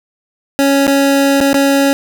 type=tone with dropouts; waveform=25% pulse; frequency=277.2 Hz; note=C#4; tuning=in tune; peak=-5 dBFS; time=0.59-1.93 s; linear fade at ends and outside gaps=0 ms; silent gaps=0.868-0.878 / 1.403-1.41 / 1.531-1.543 s; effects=none